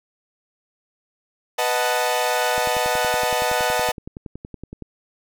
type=chord; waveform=sawtooth; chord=B dominant seventh; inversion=none; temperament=equal; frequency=493.9 / 622.3 / 740 / 880 Hz; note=B4 / D#5 / F#5 / A5; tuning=0 / 0 / 0 / 0 cents; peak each=-21 dBFS; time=1.58-3.92 s; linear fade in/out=10 ms
type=click train; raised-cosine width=3 ms; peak=-21 dBFS; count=25; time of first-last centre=2.58-4.823 s; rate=10.7 Hz
effects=none